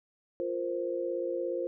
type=chord; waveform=sine; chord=F suspended fourth; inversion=none; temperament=equal; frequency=349.2 / 466.2 / 523.3 Hz; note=F4 / Bb4 / C5; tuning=0 / 0 / 0 cents; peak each=-34 / -37 / -33 dBFS; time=0.4-1.67 s; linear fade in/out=0 ms; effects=none